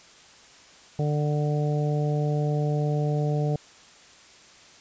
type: harmonic tone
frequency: 148.5 Hz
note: D3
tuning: 20 cents sharp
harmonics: 1 / 2 / 3 / 4 / 5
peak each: -23 / -35 / -31 / -34 / -36 dBFS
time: 0.99-3.56 s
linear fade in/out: 2 ms
effects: white hiss -51 dBFS RMS until 4.8 s + resampled to 16000 Hz